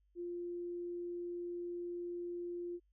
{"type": "tone", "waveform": "sine", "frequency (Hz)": 349.2, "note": "F4", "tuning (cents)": 0, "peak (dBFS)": -39, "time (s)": [0.15, 2.8], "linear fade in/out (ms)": 50, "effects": ["added 50 Hz sine -70 dBFS peak until 2.92 s"]}